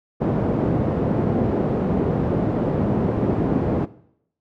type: band-pass noise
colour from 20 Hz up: pink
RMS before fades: -21 dBFS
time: 0.2-3.86 s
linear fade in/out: 20 ms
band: 120 to 480 Hz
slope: 12 dB/octave
effects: noise-tail reverb RT60 0.7 s tail -18 dB re dry